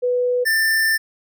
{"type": "tone pair in turn", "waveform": ["sine", "square"], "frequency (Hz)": [494.1, 1782.8], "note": ["B4", "A6"], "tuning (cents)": [1, 22], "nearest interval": "octave + minor seventh", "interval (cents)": 2221, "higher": "second", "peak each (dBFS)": -16, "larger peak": "neither", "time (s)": [[0.02, 0.45], [0.45, 0.98]], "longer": "second", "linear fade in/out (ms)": 20, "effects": []}